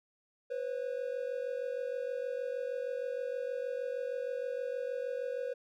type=tone pair together; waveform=triangle; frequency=493.9 / 540.3 Hz; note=B4 / C#5; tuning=0 / -44 cents; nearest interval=major second; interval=156 cents; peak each=-34 / -36 dBFS; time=0.5-5.54 s; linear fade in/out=10 ms; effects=none